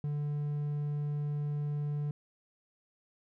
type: tone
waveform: triangle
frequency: 146.83 Hz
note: D3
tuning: in tune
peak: -29 dBFS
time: 0.04-2.11 s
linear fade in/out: 2 ms
effects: none